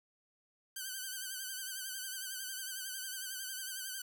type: tone with vibrato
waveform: 5% pulse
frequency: 1537 Hz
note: G6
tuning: 35 cents flat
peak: -29 dBFS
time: 0.76-4.02 s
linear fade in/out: 5 ms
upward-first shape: sine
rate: 11 Hz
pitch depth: 59 cents each way
effects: none